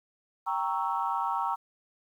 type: chord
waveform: sine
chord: G diminished seventh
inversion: none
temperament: equal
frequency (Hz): 784 / 932.3 / 1108.7 / 1318.5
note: G5 / Bb5 / Db6 / Fb6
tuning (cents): 0 / 0 / 0 / 0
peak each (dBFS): -33 / -30 / -33 / -34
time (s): 0.46-1.56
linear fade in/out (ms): 20
effects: tanh soft clip ceiling -16 dBFS + 10-bit